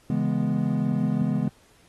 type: chord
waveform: triangle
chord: C# minor seventh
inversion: none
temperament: equal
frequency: 138.59 / 164.81 / 207.7 / 246.9 Hz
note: C#3 / E3 / G#3 / B3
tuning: 0 / 0 / 0 / 0 cents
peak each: -26 / -26 / -24 / -26 dBFS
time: 0.1-1.48 s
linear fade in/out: 2 ms
effects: pink hiss -59 dBFS RMS until 1.88 s + AAC 32 kbps